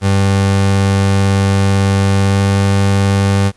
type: tone with pitch glide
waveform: 30% pulse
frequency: 98 to 98.62 Hz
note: G2 to G2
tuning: 0 to +11 cents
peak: -7 dBFS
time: 0.01-3.52 s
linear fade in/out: 50 ms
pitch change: +11 cents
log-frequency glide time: 2.25-2.38 s
effects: pink hiss -52 dBFS RMS until 3.56 s + resampled to 24000 Hz